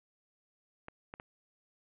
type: clicks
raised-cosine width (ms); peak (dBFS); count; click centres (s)
0.5; -28; 3; 0.884 / 1.139 / 1.199
effects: resampled to 8000 Hz + 9-bit